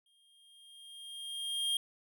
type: tone with exponential growth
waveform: square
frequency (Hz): 3221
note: G7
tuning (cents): +46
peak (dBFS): -29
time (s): 0.06-1.77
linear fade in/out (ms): 2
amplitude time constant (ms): 370
effects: none